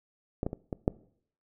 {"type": "clicks", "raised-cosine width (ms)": 2, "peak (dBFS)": [-16, -17, -22, -19, -10], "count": 5, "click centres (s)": [0.431, 0.465, 0.531, 0.728, 0.879], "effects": ["noise-tail reverb RT60 0.6 s tail -21 dB re dry"]}